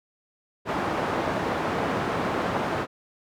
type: band-pass noise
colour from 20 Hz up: white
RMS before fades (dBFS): -27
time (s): 0.65-2.87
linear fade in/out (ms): 50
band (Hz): 100 to 980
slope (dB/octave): 12
effects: none